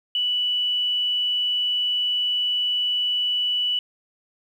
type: tone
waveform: sine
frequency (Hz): 2960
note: F#7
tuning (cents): 0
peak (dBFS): -20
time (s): 0.15-3.79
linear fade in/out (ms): 2
effects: 9-bit